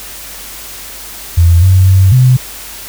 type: tone with pitch steps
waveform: sine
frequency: 85.2 / 93.6 / 94.9 / 127.6 Hz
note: F2 / F#2 / F#2 / C3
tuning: -42 / +20 / +44 / -43 cents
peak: -3 dBFS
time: 1.37-2.37 s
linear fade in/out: 10 ms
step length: 250 ms
effects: added 48 Hz sine -38 dBFS peak until 2.88 s + white hiss -28 dBFS RMS until 2.88 s

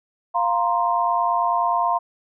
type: chord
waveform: sine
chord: F suspended fourth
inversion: none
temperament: equal with one note detuned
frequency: 698.5 / 937.2 / 1046.5 Hz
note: F5 / Bb5 / C6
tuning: 0 / +9 / 0 cents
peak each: -22 dBFS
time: 0.34-1.99 s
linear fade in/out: 20 ms
effects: none

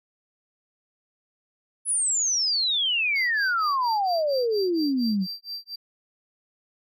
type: exponential sweep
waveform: sine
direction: down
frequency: 10470 to 179.5 Hz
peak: -21 dBFS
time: 1.85-5.27 s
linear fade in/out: 50 ms
type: tone with tremolo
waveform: triangle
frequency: 4699 Hz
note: D8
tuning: in tune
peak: -29 dBFS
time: 3.15-5.76 s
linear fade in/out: 10 ms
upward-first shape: sine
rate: 4.3 Hz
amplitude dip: 100%
effects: none

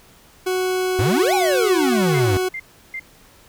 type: tone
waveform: 40% pulse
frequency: 370 Hz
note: F#4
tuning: in tune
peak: -18 dBFS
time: 0.46-2.49 s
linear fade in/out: 10 ms
type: exponential two-way sweep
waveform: square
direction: up then down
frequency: 90.7 to 839 to 90.7 Hz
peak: -18 dBFS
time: 0.99-2.37 s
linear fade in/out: 0 ms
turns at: 1.34 s
type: tone bursts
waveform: sine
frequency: 2093 Hz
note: C7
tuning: in tune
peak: -26 dBFS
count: 3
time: 2.14-2.997 s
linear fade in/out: 5 ms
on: 59 ms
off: 340 ms
effects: pink hiss -50 dBFS RMS until 3.48 s

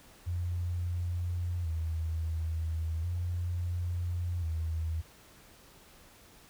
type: tone with vibrato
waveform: sine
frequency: 84.2 Hz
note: E2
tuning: 37 cents sharp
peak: -30 dBFS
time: 0.26-5.02 s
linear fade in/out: 20 ms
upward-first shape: square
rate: 0.36 Hz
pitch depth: 70 cents each way
effects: pink hiss -57 dBFS RMS until 6.49 s

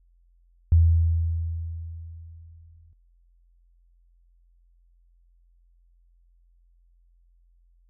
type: tone with exponential decay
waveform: sine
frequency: 82.8 Hz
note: E2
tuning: 8 cents sharp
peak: -12 dBFS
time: 0.72-2.93 s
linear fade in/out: 0 ms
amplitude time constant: 480 ms
effects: added 43 Hz sine -57 dBFS peak until 7.89 s

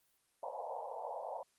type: band-pass noise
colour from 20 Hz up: white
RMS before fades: -43 dBFS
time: 0.43-1.43 s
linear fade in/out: 2 ms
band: 480 to 960 Hz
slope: 96 dB/octave
effects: white hiss -75 dBFS RMS until 1.58 s + Opus 32 kbps

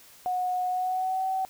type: tone with pitch glide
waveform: sine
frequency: 730 to 760.1 Hz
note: F#5 to F#5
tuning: -24 to +46 cents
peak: -25 dBFS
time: 0.26-1.45 s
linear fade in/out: 0 ms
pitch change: +70 cents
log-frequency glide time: 0.68-1.26 s
effects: white hiss -53 dBFS RMS until 1.49 s

